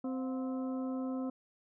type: harmonic tone with a mistuned harmonic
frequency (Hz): 260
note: C4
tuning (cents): -11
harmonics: 1 / 2 / 3 / 4 / 5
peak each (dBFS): -34 / -43 / -49 / -52 / -53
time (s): 0.04-1.3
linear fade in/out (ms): 5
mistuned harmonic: 3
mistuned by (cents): -140
effects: none